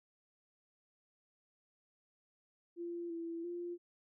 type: tone with pitch steps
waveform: sine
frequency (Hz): 343.6 / 334 / 348.3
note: F4 / E4 / F4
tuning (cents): -28 / +23 / -5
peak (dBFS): -39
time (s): 2.76-3.78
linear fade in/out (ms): 50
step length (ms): 340
effects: none